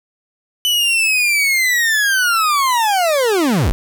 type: linear sweep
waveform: 40% pulse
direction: down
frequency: 3001 to 32.48 Hz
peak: -12 dBFS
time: 0.65-3.72 s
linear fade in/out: 0 ms
effects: none